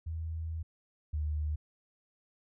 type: tone pair in turn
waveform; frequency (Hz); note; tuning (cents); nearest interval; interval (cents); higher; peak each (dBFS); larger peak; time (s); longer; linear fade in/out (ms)
sine; 81 / 75.75; E2 / D#2; -30 / -46; minor second; 116; first; -34 / -30; second; 0.06-0.63 / 1.13-1.56; first; 10
effects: none